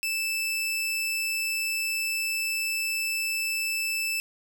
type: tone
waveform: sawtooth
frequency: 2637 Hz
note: E7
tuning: in tune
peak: -23 dBFS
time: 0.03-4.2 s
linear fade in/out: 0 ms
effects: none